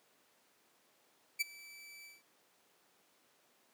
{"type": "tone with ADSR envelope", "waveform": "sawtooth", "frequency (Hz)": 2315, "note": "D7", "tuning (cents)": -25, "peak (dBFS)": -25, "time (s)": [1.39, 2.23], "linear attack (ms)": 21, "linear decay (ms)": 18, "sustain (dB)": -23, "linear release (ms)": 180, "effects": ["pink hiss -70 dBFS RMS until 3.73 s", "high-pass 300 Hz 12 dB/octave"]}